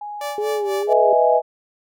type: tone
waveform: sine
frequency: 830.6 Hz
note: G#5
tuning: in tune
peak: -28 dBFS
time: 0.01-0.83 s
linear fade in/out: 5 ms
type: tone with tremolo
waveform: sawtooth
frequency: 582 Hz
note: D5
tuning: 16 cents flat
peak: -21 dBFS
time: 0.21-0.93 s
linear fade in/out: 2 ms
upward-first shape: sine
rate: 4.1 Hz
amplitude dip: 90%
type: tone with vibrato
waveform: sine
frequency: 411.5 Hz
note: G#4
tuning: 16 cents flat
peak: -20 dBFS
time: 0.38-1.13 s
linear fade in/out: 2 ms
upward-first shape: sine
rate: 2.1 Hz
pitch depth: 84 cents each way
type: chord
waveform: sine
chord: E major seventh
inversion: second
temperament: equal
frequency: 493.9 / 622.3 / 659.3 / 830.6 Hz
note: B4 / D#5 / E5 / G#5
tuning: 0 / 0 / 0 / 0 cents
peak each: -18 dBFS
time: 0.87-1.42 s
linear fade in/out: 50 ms
effects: none